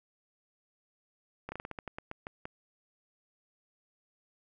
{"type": "slowing click train", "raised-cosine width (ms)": 0.5, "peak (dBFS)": -24, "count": 12, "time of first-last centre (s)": [1.49, 2.455], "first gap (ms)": 30, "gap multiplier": 1.2, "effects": []}